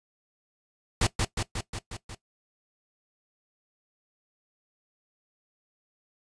pink noise with echo, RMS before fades -23 dBFS, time 1.01-1.07 s, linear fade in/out 5 ms, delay 180 ms, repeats 6, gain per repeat -3 dB, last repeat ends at 2.15 s, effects noise-tail reverb RT60 0.1 s tail -17 dB re dry + resampled to 22050 Hz

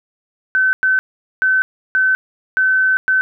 sine tone bursts at uneven times, 1526 Hz, G6, 47 cents flat, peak -11 dBFS, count 6, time 0.55-0.73 / 0.83-0.99 / 1.42-1.62 / 1.95-2.15 / 2.57-2.97 / 3.08-3.21 s, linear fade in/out 0 ms, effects none

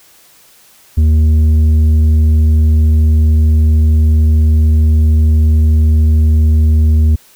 sine tone with tanh clipping, 77.78 Hz, D#2, in tune, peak -7 dBFS, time 0.97-7.16 s, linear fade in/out 10 ms, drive 6 dB, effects white hiss -45 dBFS RMS until 7.35 s

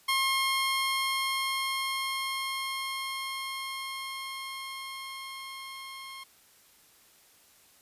15% pulse tone with level ramp, 1071 Hz, C6, 40 cents sharp, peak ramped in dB -18 to -35 dBFS, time 0.08-6.24 s, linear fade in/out 10 ms, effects white hiss -60 dBFS RMS until 7.81 s + resampled to 32000 Hz

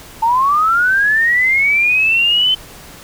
sine linear sweep, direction up, 880 to 3076 Hz, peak -10 dBFS, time 0.22-2.55 s, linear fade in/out 10 ms, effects pink hiss -37 dBFS RMS until 3.03 s

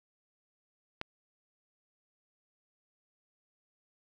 click, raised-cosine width 0.3 ms, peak -19 dBFS, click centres 1.014 s, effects none

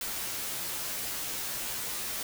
white noise with comb filter, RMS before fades -35 dBFS, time 0.01-2.23 s, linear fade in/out 2 ms, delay 12 ms, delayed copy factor -0.75, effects none

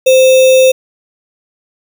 sine tone with sample-and-hold, 520 Hz, C5, 11 cents flat, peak -3 dBFS, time 0.06-0.72 s, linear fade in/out 10 ms, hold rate 3150 Hz, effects none

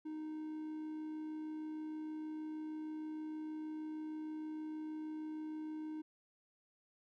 triangle tone with amplitude modulation, 310 Hz, D#4, 6 cents flat, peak -38 dBFS, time 0.05-6.02 s, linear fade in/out 10 ms, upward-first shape sine, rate 66.4 Hz, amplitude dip 25%, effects none

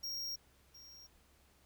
square tone with echo, 5588 Hz, F8, in tune, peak -39 dBFS, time 0.03-0.36 s, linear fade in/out 10 ms, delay 710 ms, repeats 1, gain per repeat -15 dB, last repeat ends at 1.07 s, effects added 68 Hz sine -69 dBFS peak until 1.65 s + pink hiss -69 dBFS RMS until 1.65 s

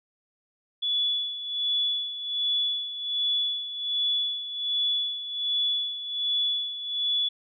sine tone with tremolo, 3426 Hz, A7, 47 cents flat, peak -22 dBFS, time 0.82-7.29 s, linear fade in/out 10 ms, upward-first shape sine, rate 1.3 Hz, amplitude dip 70%, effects none

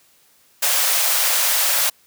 white high-pass noise, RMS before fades -18 dBFS, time 0.62-1.9 s, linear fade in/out 10 ms, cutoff 490 Hz, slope 96 dB/octave, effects white hiss -56 dBFS RMS until 2.06 s + high-pass 60 Hz 12 dB/octave

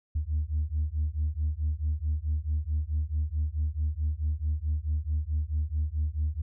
sine beating tone pair, 74 / 78.6 Hz, D2 / D#2, +14 / +18 cents, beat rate 4.6 Hz, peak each -28 dBFS, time 0.15-6.42 s, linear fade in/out 10 ms, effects tanh soft clip ceiling -21 dBFS

